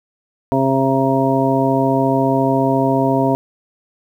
harmonic tone, 134.3 Hz, C3, 46 cents sharp, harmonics 1 / 2 / 3 / 4 / 5 / 7, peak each -21 / -17 / -21 / -23 / -19 / -21 dBFS, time 0.52-3.35 s, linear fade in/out 0 ms, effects 8-bit

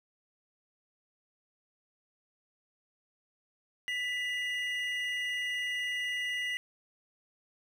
triangle tone pair together, 1980 / 2856 Hz, B6 / F7, +4 / +38 cents, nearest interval tritone, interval 634 cents, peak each -31 / -35 dBFS, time 3.88-6.57 s, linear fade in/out 0 ms, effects none

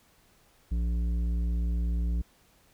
sine tone with tanh clipping, 58.3 Hz, A#1, 1 cent sharp, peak -27 dBFS, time 0.71-2.22 s, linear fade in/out 10 ms, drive 10 dB, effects pink hiss -63 dBFS RMS until 2.73 s

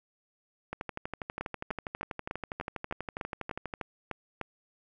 two click trains, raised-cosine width 0.5 ms, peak -20 / -19 dBFS, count 38 / 11, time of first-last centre 0.73-3.738 / 1.41-4.413 s, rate 12.3 / 3.33 Hz, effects none

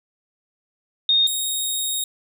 sine / 15% pulse tone pair in turn, 3694 / 3737 Hz, A#7 / A#7, -16 / +4 cents, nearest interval unison, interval 20 cents, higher second, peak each -14 / -15 dBFS, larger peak first, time 1.09-1.27 / 1.27-2.04 s, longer second, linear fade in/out 2 ms, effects none

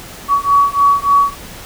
sine beating tone pair, 1128 / 1131.4 Hz, C#6 / C#6, +30 / +35 cents, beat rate 3.4 Hz, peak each -12 dBFS, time 0.28-1.35 s, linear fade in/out 50 ms, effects pink hiss -33 dBFS RMS until 1.65 s

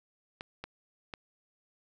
clicks, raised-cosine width 0.3 ms, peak -23 dBFS, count 3, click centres 0.409 / 0.64 / 1.138 s, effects none

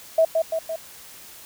sine tone with echo, 648 Hz, E5, 30 cents flat, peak -13 dBFS, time 0.18-0.25 s, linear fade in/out 5 ms, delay 170 ms, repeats 3, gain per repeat -4 dB, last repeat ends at 0.76 s, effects white hiss -44 dBFS RMS until 1.45 s

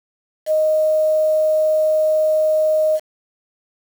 sine tone with quantisation, 622 Hz, D#5, 1 cent flat, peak -13 dBFS, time 0.46-3 s, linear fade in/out 50 ms, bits 6, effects none

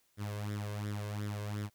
sawtooth tone with flanger, 103.83 Hz, G#2, in tune, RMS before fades -38 dBFS, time 0.17-1.7 s, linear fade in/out 50 ms, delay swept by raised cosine 0.55 to 1.95 ms, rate 2.8 Hz, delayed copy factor +0.7, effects white hiss -73 dBFS RMS until 1.74 s

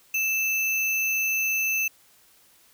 sine tone with sample-and-hold, 2637 Hz, E7, in tune, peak -22 dBFS, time 0.14-1.88 s, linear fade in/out 5 ms, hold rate 8820 Hz, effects white hiss -58 dBFS RMS until 2.73 s

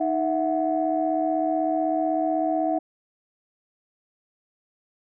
sine tone cluster, 312.7 / 659 / 735 Hz, D#4 / E5 / F#5, +9 / -1 / -12 cents, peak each -25 dBFS, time 0-2.79 s, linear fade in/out 10 ms, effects tanh soft clip ceiling -11 dBFS

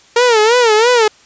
sawtooth tone with vibrato, 459.6 Hz, A#4, 25 cents flat, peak -4 dBFS, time 0.16-1.08 s, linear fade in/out 5 ms, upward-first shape sine, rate 3 Hz, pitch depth 140 cents each way, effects white hiss -46 dBFS RMS until 1.25 s + resampled to 16000 Hz

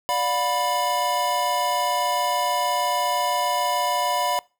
square chord, B diminished, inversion first, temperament equal with one note detuned, 587.3 / 714 / 987.8 Hz, D5 / F5 / B5, 0 / +38 / 0 cents, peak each -29 / -27 / -24 dBFS, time 0.09-4.39 s, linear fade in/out 0 ms, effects noise-tail reverb RT60 0.3 s tail -23 dB re dry

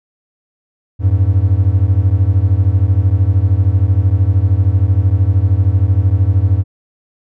triangle beating tone pair, 89 / 102 Hz, F2 / G#2, +33 / -31 cents, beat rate 13 Hz, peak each -10 dBFS, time 0.99-6.64 s, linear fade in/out 50 ms, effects none

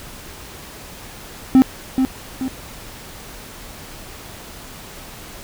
triangle tone with echo, 261.6 Hz, C4, in tune, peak -4 dBFS, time 1.55-1.62 s, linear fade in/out 0 ms, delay 430 ms, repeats 2, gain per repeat -7 dB, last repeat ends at 2.48 s, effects pink hiss -37 dBFS RMS until 5.43 s

